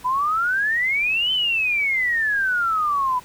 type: exponential two-way sweep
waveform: sine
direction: up then down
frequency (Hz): 982 to 3088 to 982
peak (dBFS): -18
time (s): 0.04-3.2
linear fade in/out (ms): 20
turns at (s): 1.32
effects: pink hiss -46 dBFS RMS until 3.24 s